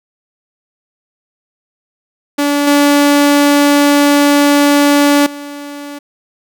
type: tone with level steps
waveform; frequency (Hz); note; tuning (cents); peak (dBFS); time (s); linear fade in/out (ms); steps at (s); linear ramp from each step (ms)
sawtooth; 287.8; D4; -35; -7 / -3 / -21; 2.38-5.99; 10; 2.67 / 5.26; 5
effects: none